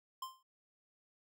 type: tone with exponential decay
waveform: square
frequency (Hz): 1046.5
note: C6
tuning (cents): 0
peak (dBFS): -38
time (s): 0.22-0.43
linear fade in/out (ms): 5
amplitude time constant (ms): 45
effects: none